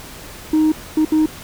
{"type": "tone bursts at uneven times", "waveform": "sine", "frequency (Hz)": 311.1, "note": "D#4", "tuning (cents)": 0, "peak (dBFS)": -9, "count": 3, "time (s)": [[0.53, 0.72], [0.97, 1.05], [1.12, 1.26]], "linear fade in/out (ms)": 5, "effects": ["tanh soft clip ceiling -10 dBFS", "pink hiss -36 dBFS RMS until 1.43 s"]}